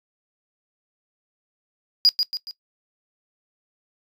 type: tone with echo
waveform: triangle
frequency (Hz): 4878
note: D#8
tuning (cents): -35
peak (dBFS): -10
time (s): 2.05-2.09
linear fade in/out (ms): 0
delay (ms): 140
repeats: 3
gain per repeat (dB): -7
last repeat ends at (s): 2.51
effects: noise-tail reverb RT60 0.1 s tail -18 dB re dry + tanh soft clip ceiling -6 dBFS